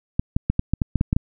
clicks, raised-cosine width 5 ms, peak -6 dBFS, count 10, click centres 0.195 / 0.365 / 0.5 / 0.594 / 0.736 / 0.818 / 0.957 / 1.011 / 1.129 / 1.165 s, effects none

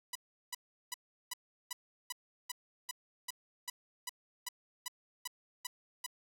5% pulse tone bursts, 987 Hz, B5, 1 cent flat, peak -25 dBFS, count 16, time 0.13-6.064 s, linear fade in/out 5 ms, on 24 ms, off 370 ms, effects none

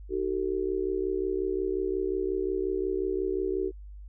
sine tone with amplitude modulation, 380.1 Hz, F#4, 47 cents sharp, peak -22 dBFS, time 0.09-3.72 s, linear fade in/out 50 ms, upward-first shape sine, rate 65.6 Hz, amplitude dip 95%, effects added 50 Hz sine -41 dBFS peak until 4.08 s

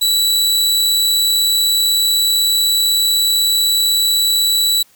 sawtooth tone, 3942 Hz, B7, 4 cents flat, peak -9 dBFS, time 0.01-4.83 s, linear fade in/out 10 ms, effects white hiss -52 dBFS RMS until 4.95 s

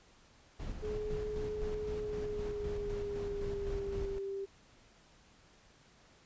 brown noise with tremolo, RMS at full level -40 dBFS, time 0.59-4.19 s, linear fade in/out 10 ms, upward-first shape square, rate 3.9 Hz, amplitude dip 40%
sine tone with pitch glide, 423.7 to 393 Hz, G#4 to G4, +35 to +4 cents, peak -36 dBFS, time 0.82-4.46 s, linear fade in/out 20 ms, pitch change -131 cents, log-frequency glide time 1.95-4.2 s
effects pink hiss -63 dBFS RMS until 6.25 s + resampled to 16000 Hz

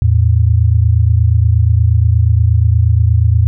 sine tone pair together, 82.58 / 111 Hz, E2 / A2, +4 / +16 cents, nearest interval perfect fourth, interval 512 cents, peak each -10 dBFS, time 0.02-3.47 s, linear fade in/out 0 ms, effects none

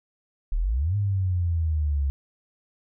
sine exponential two-way sweep, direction up then down, 33.91 to 103.83 to 68.2 Hz, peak -21 dBFS, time 0.52-2.1 s, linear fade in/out 0 ms, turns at 0.96 s, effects none

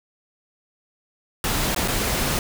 pink noise with dropouts, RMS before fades -23 dBFS, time 1.44-2.39 s, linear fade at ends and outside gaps 1 ms, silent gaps 1.747-1.762 / 1.877-1.882 s, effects none

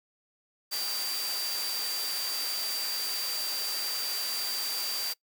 sine tone in noise, 4699 Hz, D8, in tune, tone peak -32 dBFS, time 0.71-5.14 s, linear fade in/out 20 ms, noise white, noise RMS -35 dBFS, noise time 0.71-5.14 s, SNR 0 dB, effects noise-tail reverb RT60 0.1 s tail -23 dB re dry + high-pass 400 Hz 12 dB/octave

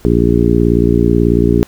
harmonic tone, 58.27 Hz, A#1, in tune, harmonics 1 / 2 / 3 / 4 / 5 / 6 / 7, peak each -16 / -16 / -16 / -16 / -16 / -16 / -16 dBFS, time 0.05-1.63 s, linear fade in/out 0 ms, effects pink hiss -44 dBFS RMS until 1.67 s

